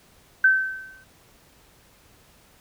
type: tone with exponential decay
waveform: sine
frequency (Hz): 1541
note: G6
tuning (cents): -30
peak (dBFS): -11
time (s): 0.44-1.04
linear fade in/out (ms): 5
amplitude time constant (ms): 130
effects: pink hiss -56 dBFS RMS until 2.6 s